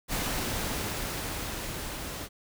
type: noise with level ramp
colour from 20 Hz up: pink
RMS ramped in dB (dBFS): -30 to -38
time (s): 0.08-2.29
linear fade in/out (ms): 50
effects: none